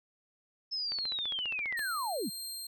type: linear sweep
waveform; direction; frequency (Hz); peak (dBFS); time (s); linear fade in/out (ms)
sine; down; 5274 to 141; -32; 0.71-2.3; 20
type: click train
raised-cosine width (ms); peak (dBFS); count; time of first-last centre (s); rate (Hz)
0.3; -27; 14; 0.92-1.792; 14.9
type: tone with tremolo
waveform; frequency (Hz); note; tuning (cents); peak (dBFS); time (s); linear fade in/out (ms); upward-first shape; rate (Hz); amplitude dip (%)
20% pulse; 4186; C8; 0; -32; 1.77-2.67; 5; triangle; 1.8; 25
effects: none